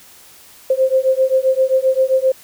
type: beating tone pair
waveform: sine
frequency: 521 / 528.6 Hz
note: C5 / C5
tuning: -7 / +18 cents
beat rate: 7.6 Hz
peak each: -15 dBFS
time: 0.7-2.32 s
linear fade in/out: 5 ms
effects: white hiss -44 dBFS RMS until 2.43 s